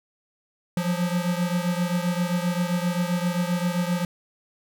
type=beating tone pair; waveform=square; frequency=174 / 181.6 Hz; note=F3 / F#3; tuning=-6 / -32 cents; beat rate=7.6 Hz; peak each=-25 / -28 dBFS; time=0.77-4.05 s; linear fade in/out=2 ms; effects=none